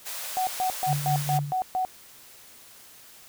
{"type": "high-pass noise", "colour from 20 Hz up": "white", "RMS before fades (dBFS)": -35, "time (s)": [0.05, 1.39], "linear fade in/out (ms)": 20, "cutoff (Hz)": 490, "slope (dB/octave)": 48}
{"type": "tone bursts", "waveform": "sine", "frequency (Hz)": 745, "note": "F#5", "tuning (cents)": 12, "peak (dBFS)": -23, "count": 7, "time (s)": [0.37, 1.85], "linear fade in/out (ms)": 0, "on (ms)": 100, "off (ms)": 130}
{"type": "tone with tremolo", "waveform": "sine", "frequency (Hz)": 144.2, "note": "D3", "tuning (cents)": -31, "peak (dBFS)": -22, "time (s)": [0.86, 1.53], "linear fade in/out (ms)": 50, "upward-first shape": "triangle", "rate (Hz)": 4.5, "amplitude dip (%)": 70}
{"effects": ["white hiss -50 dBFS RMS until 3.28 s"]}